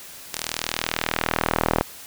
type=tone with band-pass filter sweep; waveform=sawtooth; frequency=40.2 Hz; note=E1; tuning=43 cents flat; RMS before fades=-26 dBFS; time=0.33-1.82 s; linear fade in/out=10 ms; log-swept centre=7700 to 750 Hz; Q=0.81; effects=white hiss -41 dBFS RMS until 2.06 s